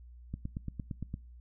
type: click train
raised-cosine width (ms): 5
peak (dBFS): -24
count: 8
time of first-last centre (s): 0.34-1.141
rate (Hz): 8.74
effects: noise-tail reverb RT60 0.4 s tail -24 dB re dry + added 60 Hz sine -49 dBFS peak until 1.4 s